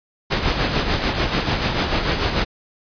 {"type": "noise with tremolo", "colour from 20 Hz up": "pink", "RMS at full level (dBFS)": -18, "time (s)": [0.3, 2.45], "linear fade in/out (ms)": 20, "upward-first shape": "sine", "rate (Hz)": 6.8, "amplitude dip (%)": 50, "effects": ["resampled to 11025 Hz"]}